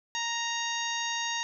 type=harmonic tone with a mistuned harmonic; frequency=932.3 Hz; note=A#5; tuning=in tune; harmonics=1 / 2 / 3 / 4 / 5 / 6 / 7; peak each=-35 / -35 / -37 / -36 / -43 / -41 / -38 dBFS; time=0.15-1.43 s; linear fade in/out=0 ms; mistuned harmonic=6; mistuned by=+18 cents; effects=none